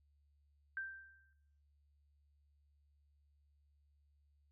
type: tone with exponential decay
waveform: sine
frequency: 1568 Hz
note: G6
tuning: in tune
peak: -37 dBFS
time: 0.77-1.33 s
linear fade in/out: 1 ms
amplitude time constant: 120 ms
effects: noise-tail reverb RT60 1.0 s tail -24 dB re dry + added 72 Hz sine -70 dBFS peak until 4.51 s